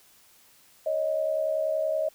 sine tone pair together, 558 / 628.5 Hz, C#5 / D#5, +11 / +17 cents, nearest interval major second, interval 206 cents, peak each -30 / -25 dBFS, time 0.86-2.09 s, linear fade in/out 5 ms, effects white hiss -58 dBFS RMS until 2.14 s

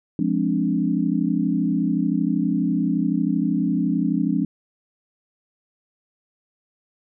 sine chord, D half-diminished seventh, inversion first, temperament equal, 174.61 / 207.7 / 261.6 / 293.7 Hz, F3 / Ab3 / C4 / D4, 0 / 0 / 0 / 0 cents, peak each -24 dBFS, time 0.19-4.45 s, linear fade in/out 2 ms, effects none

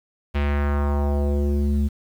square tone with low-pass filter sweep, 71.9 Hz, D2, 36 cents flat, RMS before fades -21 dBFS, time 0.34-1.89 s, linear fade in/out 20 ms, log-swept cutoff 2800 to 190 Hz, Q 1.9, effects 8-bit

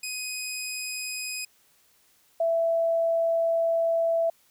15% pulse / sine tone pair in turn, 2506 / 663.8 Hz, D#7 / E5, +12 / +12 cents, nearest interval octave + major seventh, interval 2300 cents, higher first, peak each -24 / -21 dBFS, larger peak second, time 0.03-1.45 / 2.4-4.3 s, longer second, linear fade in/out 5 ms, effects white hiss -63 dBFS RMS until 4.5 s

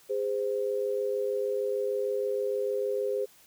sine tone pair together, 409.5 / 516 Hz, G#4 / C5, -24 / -24 cents, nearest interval major third, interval 400 cents, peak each -29 / -30 dBFS, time 0.09-3.26 s, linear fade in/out 20 ms, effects white hiss -58 dBFS RMS until 3.46 s

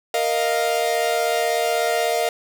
45% pulse chord, Bb suspended fourth, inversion none, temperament equal, 466.2 / 622.3 / 698.5 Hz, Bb4 / Eb5 / F5, 0 / 0 / 0 cents, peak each -24 / -24 / -22 dBFS, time 0.14-2.29 s, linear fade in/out 2 ms, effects none

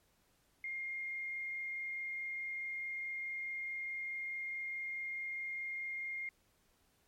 sine tone with frequency modulation, 2124 Hz, C7, 25 cents sharp, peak -38 dBFS, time 0.64-6.29 s, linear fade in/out 2 ms, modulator 24.7 Hz, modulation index 0.5, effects pink hiss -73 dBFS RMS until 7.07 s + MP3 64 kbps

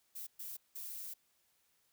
violet noise bursts at uneven times, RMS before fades -45 dBFS, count 3, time 0.15-0.27 / 0.39-0.57 / 0.75-1.14 s, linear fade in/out 10 ms, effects white hiss -75 dBFS RMS until 1.92 s

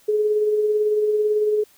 sine tone with tremolo, 423.5 Hz, G#4, 34 cents sharp, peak -15 dBFS, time 0.08-1.64 s, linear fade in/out 10 ms, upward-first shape sine, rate 18 Hz, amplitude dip 35%, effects white hiss -55 dBFS RMS until 1.77 s

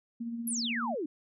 sine tone with tremolo, 233.1 Hz, A#3, in tune, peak -32 dBFS, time 0.2-0.95 s, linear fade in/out 10 ms, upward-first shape sine, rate 16 Hz, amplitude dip 40%
sine exponential sweep, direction down, 11840 to 277.2 Hz, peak -31 dBFS, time 0.47-1.06 s, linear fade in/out 5 ms
effects none

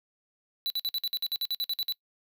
square tone bursts, 3964 Hz, B7, 6 cents sharp, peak -28 dBFS, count 14, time 0.66-1.923 s, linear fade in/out 0 ms, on 41 ms, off 53 ms, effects noise-tail reverb RT60 0.1 s tail -23 dB re dry

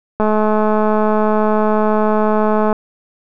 click train, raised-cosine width 1 ms, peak -3 dBFS, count 542, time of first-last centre 0.2-2.728 s, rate 214 Hz, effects none

